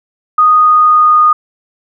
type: tone with pitch glide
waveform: sine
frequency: 1240 to 1230 Hz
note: D#6 to D#6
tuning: -6 to -20 cents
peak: -4 dBFS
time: 0.38-1.33 s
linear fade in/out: 5 ms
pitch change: -14 cents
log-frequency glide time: 0.55-1.21 s
effects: none